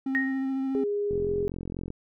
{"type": "tone with vibrato", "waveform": "triangle", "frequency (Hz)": 267, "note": "C4", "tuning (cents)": 35, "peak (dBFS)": -24, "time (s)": [0.06, 0.84], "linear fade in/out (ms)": 5, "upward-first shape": "sine", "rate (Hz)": 14, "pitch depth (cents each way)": 14}
{"type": "tone with exponential decay", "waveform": "sine", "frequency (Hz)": 1864.7, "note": "A#6", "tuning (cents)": 0, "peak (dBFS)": -21, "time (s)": [0.15, 0.55], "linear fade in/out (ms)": 0, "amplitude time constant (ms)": 85}
{"type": "tone", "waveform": "sine", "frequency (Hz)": 410, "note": "G#4", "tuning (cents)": -22, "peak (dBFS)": -25, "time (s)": [0.75, 1.48], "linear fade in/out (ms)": 0}
{"type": "click train", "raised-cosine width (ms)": 3, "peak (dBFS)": -22, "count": 36, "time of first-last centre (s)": [1.11, 1.904], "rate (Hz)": 44.1}
{"effects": []}